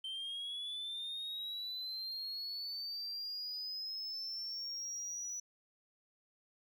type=linear sweep; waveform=sine; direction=up; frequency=3106 to 5920 Hz; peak=-37 dBFS; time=0.04-5.4 s; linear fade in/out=5 ms; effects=tanh soft clip ceiling -38 dBFS + 12-bit